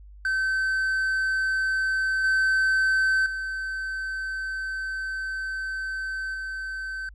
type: tone with level steps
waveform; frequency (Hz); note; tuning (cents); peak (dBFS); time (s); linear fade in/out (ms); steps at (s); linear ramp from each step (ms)
triangle; 1540; G6; -31; -20 / -17 / -26 / -28; 0.25-7.09; 2; 2.24 / 3.26 / 6.34; 2
effects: added 50 Hz sine -43 dBFS peak until 7.14 s + MP3 48 kbps